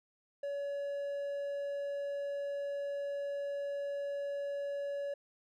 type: tone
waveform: triangle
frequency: 566 Hz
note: C#5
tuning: 36 cents sharp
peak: -33 dBFS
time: 0.43-5.14 s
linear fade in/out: 5 ms
effects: none